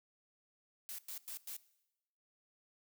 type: noise bursts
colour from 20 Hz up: blue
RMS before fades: -45 dBFS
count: 4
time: 0.89-1.566 s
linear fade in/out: 0 ms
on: 94 ms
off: 100 ms
effects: noise-tail reverb RT60 0.9 s tail -19 dB re dry